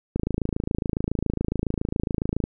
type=click train; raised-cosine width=3 ms; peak=-11 dBFS; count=63; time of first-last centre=0.16-2.439 s; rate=27.2 Hz; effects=none